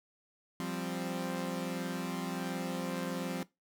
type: chord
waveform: sawtooth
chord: F suspended second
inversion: none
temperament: equal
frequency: 174.61 / 196 / 261.6 Hz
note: F3 / G3 / C4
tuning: 0 / 0 / 0 cents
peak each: -34 / -37 / -35 dBFS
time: 0.6-3.43 s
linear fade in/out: 0 ms
effects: noise-tail reverb RT60 0.2 s tail -19 dB re dry